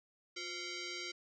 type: tone with frequency modulation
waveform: sine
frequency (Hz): 1226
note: D#6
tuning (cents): -26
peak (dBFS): -40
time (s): 0.36-1.12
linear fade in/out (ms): 10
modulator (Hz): 870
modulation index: 5.5
effects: none